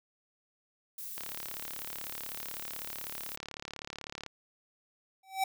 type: noise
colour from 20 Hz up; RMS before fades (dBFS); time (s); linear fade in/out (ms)
violet; -42; 0.98-3.36; 2
type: click train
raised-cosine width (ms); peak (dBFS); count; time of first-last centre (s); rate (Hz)
0.2; -23; 112; 1.18-4.263; 36
type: tone with exponential growth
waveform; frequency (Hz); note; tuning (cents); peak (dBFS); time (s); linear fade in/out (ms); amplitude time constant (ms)
square; 768; G5; -36; -25; 5.23-5.44; 5; 44
effects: none